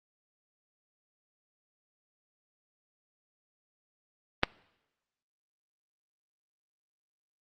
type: click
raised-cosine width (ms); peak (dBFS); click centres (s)
0.3; -5; 4.434
effects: noise-tail reverb RT60 1.0 s tail -23 dB re dry + Opus 32 kbps